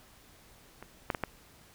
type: clicks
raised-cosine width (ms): 0.5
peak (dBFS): -29 / -14 / -17 / -15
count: 4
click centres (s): 0.826 / 1.102 / 1.148 / 1.237
effects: pink hiss -58 dBFS RMS until 1.74 s